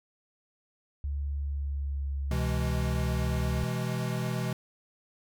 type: tone with pitch glide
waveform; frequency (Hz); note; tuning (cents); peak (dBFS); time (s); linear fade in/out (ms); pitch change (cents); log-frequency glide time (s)
sine; 71 to 69.42; C#2 to C#2; +42 to +3; -29; 1.04-3.64; 0; -39; 1.36-2.11
type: chord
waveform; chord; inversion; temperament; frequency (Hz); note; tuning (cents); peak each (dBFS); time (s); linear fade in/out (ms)
square; E major; second; equal with one note detuned; 126.36 / 164.81 / 207.7; B2 / E3 / G#3; +40 / 0 / 0; -32 / -35 / -37; 2.31-4.53; 2
effects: none